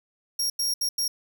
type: tone bursts at uneven times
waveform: sawtooth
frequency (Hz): 5588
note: F8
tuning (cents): 0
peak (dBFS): -21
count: 4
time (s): 0.39-0.5 / 0.59-0.74 / 0.81-0.89 / 0.98-1.08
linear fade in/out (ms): 5
effects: none